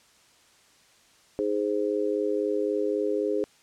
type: chord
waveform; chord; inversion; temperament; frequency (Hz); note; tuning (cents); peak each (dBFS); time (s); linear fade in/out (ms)
sine; Ab major; second; just; 311.5 / 415.3 / 519.1; Eb4 / Ab4 / C5; +2 / 0 / -14; -30 / -26 / -30; 1.39-3.44; 0
effects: white hiss -59 dBFS RMS until 3.62 s + low-pass 8000 Hz 12 dB/octave